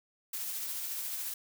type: noise with tremolo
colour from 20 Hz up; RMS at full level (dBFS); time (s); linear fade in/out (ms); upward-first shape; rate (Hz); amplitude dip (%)
blue; -36; 0.33-1.34; 5; triangle; 14; 30
effects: none